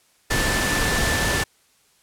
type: tone in noise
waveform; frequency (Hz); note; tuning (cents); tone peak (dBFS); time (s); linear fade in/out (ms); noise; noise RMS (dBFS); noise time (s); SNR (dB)
sine; 1760; A6; 0; -25; 0.3-1.44; 10; pink; -22; 0.3-1.44; -6
effects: white hiss -60 dBFS RMS until 2.02 s + low-pass 11000 Hz 12 dB/octave

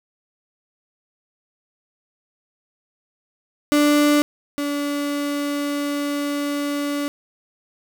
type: tone pair in turn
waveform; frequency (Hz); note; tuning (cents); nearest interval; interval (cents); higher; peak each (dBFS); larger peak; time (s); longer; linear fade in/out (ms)
35% pulse; 293.7 / 287.8; D4 / D4; 0 / -35; unison; 35; first; -12 / -20; first; 3.72-4.22 / 4.58-7.08; second; 0
effects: 8-bit

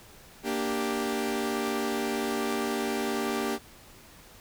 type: chord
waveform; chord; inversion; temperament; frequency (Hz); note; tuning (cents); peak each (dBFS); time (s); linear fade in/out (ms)
sawtooth; G minor; first; equal; 233.1 / 293.7 / 392; Bb3 / D4 / G4; 0 / 0 / 0; -28 / -30 / -27; 0.43-3.59; 50
effects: pink hiss -52 dBFS RMS until 4.4 s

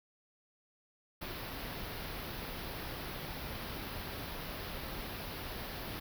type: band-stop noise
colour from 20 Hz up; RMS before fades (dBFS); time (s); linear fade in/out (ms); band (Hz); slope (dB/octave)
pink; -42; 1.21-6; 10; 5200 to 11000; 48
effects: none

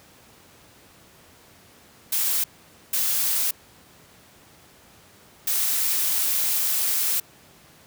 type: noise bursts at uneven times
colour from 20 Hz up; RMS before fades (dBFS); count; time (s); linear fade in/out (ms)
blue; -23; 3; 2.12-2.44 / 2.93-3.51 / 5.47-7.2; 5
effects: pink hiss -52 dBFS RMS until 7.86 s + high-pass 80 Hz 12 dB/octave

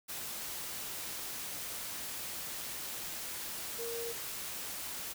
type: tone in noise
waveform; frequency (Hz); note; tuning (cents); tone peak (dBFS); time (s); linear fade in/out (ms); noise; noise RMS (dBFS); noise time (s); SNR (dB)
sine; 466.2; A#4; 0; -38; 3.78-4.13; 20; white; -41; 0.08-5.14; 0
effects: none

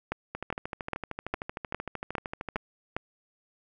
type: two click trains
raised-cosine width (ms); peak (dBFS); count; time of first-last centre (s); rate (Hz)
0.5; -19 / -14; 30 / 8; 0.35-2.564 / 0.12-2.966; 13.1 / 2.46
effects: none

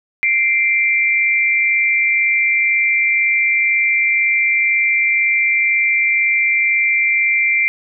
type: tone pair together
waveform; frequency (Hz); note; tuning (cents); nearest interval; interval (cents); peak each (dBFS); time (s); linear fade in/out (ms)
sine; 2093 / 2351; C7 / D7; 0 / +1; major second; 201; -15; 0.23-7.68; 0
effects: none

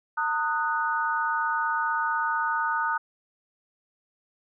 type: chord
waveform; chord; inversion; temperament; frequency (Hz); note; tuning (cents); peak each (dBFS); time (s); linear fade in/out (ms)
sine; D# minor; second; equal with one note detuned; 908.4 / 1244.5 / 1480; A#5 / D#6 / F#6; -45 / 0 / 0; -28; 0.17-2.98; 10
effects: none

